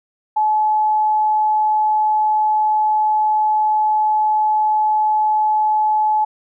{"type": "tone", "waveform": "sine", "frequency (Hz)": 857, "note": "A5", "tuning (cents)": -46, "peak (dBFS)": -13, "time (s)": [0.36, 6.25], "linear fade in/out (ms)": 10, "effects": []}